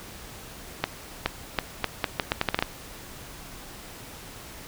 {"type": "accelerating click train", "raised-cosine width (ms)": 0.3, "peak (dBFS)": -6, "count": 12, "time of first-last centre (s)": [0.84, 2.625], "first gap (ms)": 420, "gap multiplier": 0.78, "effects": ["pink hiss -43 dBFS RMS until 4.67 s"]}